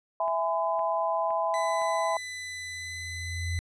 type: chord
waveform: sine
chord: E major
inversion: none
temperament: equal with one note detuned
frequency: 659.3 / 830.6 / 1013.2 Hz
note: E5 / G#5 / B5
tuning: 0 / 0 / +44 cents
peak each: -28 / -31 / -29 dBFS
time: 0.2-2.17 s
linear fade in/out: 2 ms
type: click train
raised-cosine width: 0.5 ms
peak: -33 dBFS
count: 4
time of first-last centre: 0.28-1.818 s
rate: 1.95 Hz
type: tone with pitch glide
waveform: sawtooth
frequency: 2000 to 2014 Hz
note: B6 to B6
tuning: +21 to +33 cents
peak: -32 dBFS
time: 1.54-3.59 s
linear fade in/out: 0 ms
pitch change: +12 cents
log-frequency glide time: 2.71-2.96 s
type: tone with exponential growth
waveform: sine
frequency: 86.8 Hz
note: F2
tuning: 10 cents flat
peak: -26 dBFS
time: 2.11-3.59 s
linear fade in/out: 0 ms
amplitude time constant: 320 ms
effects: resampled to 22050 Hz